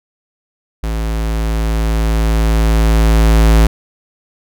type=tone with level ramp; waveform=square; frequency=55 Hz; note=A1; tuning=in tune; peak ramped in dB=-17 to -6 dBFS; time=0.83-3.67 s; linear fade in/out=5 ms; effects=none